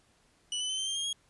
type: tone with pitch steps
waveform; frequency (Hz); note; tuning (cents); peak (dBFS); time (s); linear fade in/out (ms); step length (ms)
sawtooth; 2960 / 3012 / 3064 / 3118 / 3172 / 3228 / 3284; F#7 / F#7 / G7 / G7 / G7 / G#7 / G#7; 0 / +30 / -40 / -10 / +20 / -50 / -20; -28; 0.52-1.129; 2; 87
effects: pink hiss -67 dBFS RMS until 1.29 s + resampled to 24000 Hz